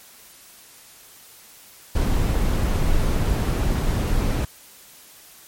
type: noise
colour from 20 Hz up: brown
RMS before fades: -20 dBFS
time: 1.95-4.45 s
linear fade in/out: 5 ms
effects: white hiss -47 dBFS RMS until 5.47 s + MP3 64 kbps